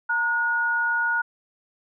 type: tone pair together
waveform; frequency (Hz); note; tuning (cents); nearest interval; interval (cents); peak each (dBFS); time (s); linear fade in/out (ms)
sine; 919 / 1446.9; A#5 / F#6; -25 / -39; minor sixth; 786; -28 / -21; 0.09-1.22; 10
effects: none